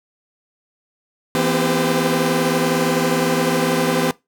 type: tone cluster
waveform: sawtooth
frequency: 165.3 / 241.3 / 261 / 396.7 / 510 Hz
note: E3 / B3 / C4 / G4 / C5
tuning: +5 / -40 / -4 / +21 / -44 cents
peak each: -19 dBFS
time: 1.35-4.11 s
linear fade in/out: 0 ms
effects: noise-tail reverb RT60 0.2 s tail -21 dB re dry